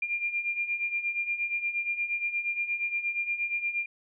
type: beating tone pair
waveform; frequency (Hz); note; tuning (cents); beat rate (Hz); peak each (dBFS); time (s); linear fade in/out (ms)
sine; 2392 / 2400.5; D7 / D7; +31 / +37; 8.5; -34 / -29; 0.02-3.86; 5
effects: none